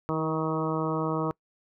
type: harmonic tone with a mistuned harmonic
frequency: 158.2 Hz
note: D#3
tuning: 29 cents sharp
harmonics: 1 / 2 / 3 / 4 / 5 / 6 / 7 / 8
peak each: -31 / -31 / -32 / -36 / -40 / -36 / -35 / -37 dBFS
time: 0.09-1.31 s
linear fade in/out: 0 ms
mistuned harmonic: 2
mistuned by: +16 cents
effects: noise-tail reverb RT60 0.1 s tail -25 dB re dry